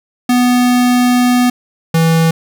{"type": "tone pair in turn", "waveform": "square", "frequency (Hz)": [246.9, 163.55], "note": ["B3", "E3"], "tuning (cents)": [0, -13], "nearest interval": "perfect fifth", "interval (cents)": 713, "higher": "first", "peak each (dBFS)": -9, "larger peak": "neither", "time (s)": [[0.29, 1.5], [1.94, 2.31]], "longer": "first", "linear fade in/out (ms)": 5, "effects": []}